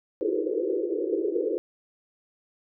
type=band-pass noise; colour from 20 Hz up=pink; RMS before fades=-27 dBFS; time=0.21-1.58 s; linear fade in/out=0 ms; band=320 to 510 Hz; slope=96 dB/octave; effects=none